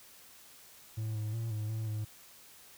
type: tone with pitch steps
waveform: triangle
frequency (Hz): 110 / 107.3 / 114 / 107 / 110.6 / 107.3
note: A2 / A2 / A#2 / A2 / A2 / A2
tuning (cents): 0 / -43 / -38 / -48 / +9 / -43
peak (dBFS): -31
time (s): 0.97-2.05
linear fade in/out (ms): 10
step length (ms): 180
effects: white hiss -56 dBFS RMS until 2.77 s